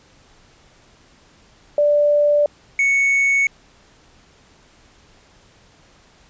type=tone pair in turn; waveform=sine / triangle; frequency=587.3 / 2217 Hz; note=D5 / C#7; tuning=0 / 0 cents; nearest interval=octave + major seventh; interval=2300 cents; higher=second; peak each=-12 dBFS; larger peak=neither; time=1.78-2.46 / 2.79-3.47 s; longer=neither; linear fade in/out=2 ms; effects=pink hiss -52 dBFS RMS until 6.29 s + resampled to 16000 Hz